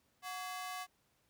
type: ring-modulated tone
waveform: sawtooth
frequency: 932.3 Hz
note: A#5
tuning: in tune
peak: -34 dBFS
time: 0.22-0.87 s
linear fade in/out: 50 ms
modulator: 201 Hz
effects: pink hiss -75 dBFS RMS until 1.29 s + high-pass 60 Hz 12 dB/octave